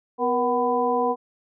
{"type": "harmonic tone with a mistuned harmonic", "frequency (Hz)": 249.5, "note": "B3", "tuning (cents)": 18, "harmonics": [1, 2, 3, 4], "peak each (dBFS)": [-28, -23, -25, -25], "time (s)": [0.18, 1.16], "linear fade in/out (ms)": 50, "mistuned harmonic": 2, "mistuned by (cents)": -73, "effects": []}